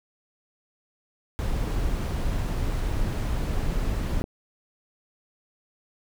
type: noise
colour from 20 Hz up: brown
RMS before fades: -26 dBFS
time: 1.39-4.22 s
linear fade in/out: 0 ms
type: clicks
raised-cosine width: 2 ms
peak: -16 dBFS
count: 2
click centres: 4.213 / 4.241 s
effects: none